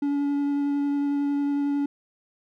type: tone with vibrato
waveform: triangle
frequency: 284.8 Hz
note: C#4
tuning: 47 cents sharp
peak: -20 dBFS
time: 0.02-1.86 s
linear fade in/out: 5 ms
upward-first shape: sine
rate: 11 Hz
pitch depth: 9 cents each way
effects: none